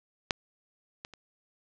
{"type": "clicks", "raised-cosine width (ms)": 0.2, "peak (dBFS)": [-8, -22, -30], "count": 3, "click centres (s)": [0.308, 1.049, 1.137], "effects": ["low-pass 7000 Hz 12 dB/octave"]}